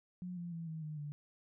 sine tone with pitch steps, 180 / 172.87 / 166.02 / 159.44 / 153.12 / 147.05 Hz, F#3 / F3 / E3 / D#3 / D#3 / D3, -47 / -17 / +13 / +43 / -27 / +3 cents, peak -40 dBFS, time 0.22-1.12 s, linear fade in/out 0 ms, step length 150 ms, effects none

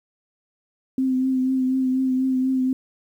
sine tone with vibrato, 260 Hz, C4, 11 cents flat, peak -18 dBFS, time 0.98-2.73 s, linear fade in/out 2 ms, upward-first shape triangle, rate 4.1 Hz, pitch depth 29 cents each way, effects 9-bit

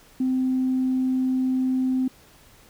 sine tone, 258.6 Hz, C4, 20 cents flat, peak -19 dBFS, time 0.2-2.08 s, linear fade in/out 5 ms, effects tanh soft clip ceiling -15 dBFS + pink hiss -53 dBFS RMS until 2.69 s

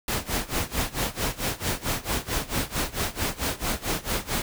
pink noise with tremolo, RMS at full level -25 dBFS, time 0.08-4.42 s, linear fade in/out 2 ms, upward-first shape sine, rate 4.5 Hz, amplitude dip 90%, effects none

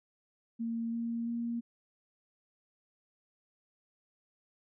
sine tone with pitch steps, 230 / 232.3 / 234.6 Hz, A#3 / A#3 / A#3, -23 / -6 / +11 cents, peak -32 dBFS, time 0.59-1.61 s, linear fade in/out 20 ms, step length 340 ms, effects none

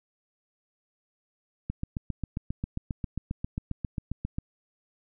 click train, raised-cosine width 5 ms, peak -18 dBFS, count 21, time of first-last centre 1.7-4.385 s, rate 7.45 Hz, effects none

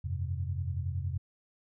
sine chord, F suspended second, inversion none, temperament equal, 87.31 / 98 / 130.81 Hz, F2 / G2 / C3, 0 / 0 / 0 cents, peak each -33 / -37 / -37 dBFS, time 0.04-1.18 s, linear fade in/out 10 ms, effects none

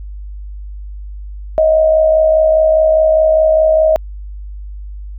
sine tone with amplitude modulation, 632 Hz, D#5, 27 cents sharp, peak -5 dBFS, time 1.58-3.96 s, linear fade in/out 0 ms, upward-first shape sine, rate 64.9 Hz, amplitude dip 50%, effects added 50 Hz sine -25 dBFS peak until 5.18 s

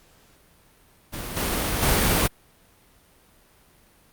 pink noise with level steps, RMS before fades -33 / -25 / -20 dBFS, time 1.12-2.28 s, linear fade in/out 20 ms, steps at 1.36 / 1.82 s, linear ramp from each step 10 ms, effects pink hiss -57 dBFS RMS until 4.12 s + Opus 48 kbps

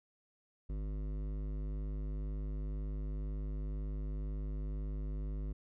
sine tone with hard clipping, 51 Hz, G#1, 31 cents flat, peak -38 dBFS, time 0.69-5.53 s, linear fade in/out 10 ms, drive 14 dB, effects none

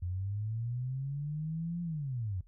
sine linear two-way sweep, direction up then down, 86.2 to 174.61 to 86.2 Hz, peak -33 dBFS, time 0.02-2.41 s, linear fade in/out 5 ms, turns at 1.82 s, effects noise-tail reverb RT60 0.1 s tail -19 dB re dry + added 41 Hz sine -56 dBFS peak until 2.47 s

